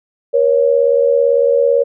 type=tone pair together; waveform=sine; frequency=477.1 / 555 Hz; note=A#4 / C#5; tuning=+40 / +2 cents; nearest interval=minor third; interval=262 cents; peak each=-12 dBFS; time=0.33-1.84 s; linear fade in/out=20 ms; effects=none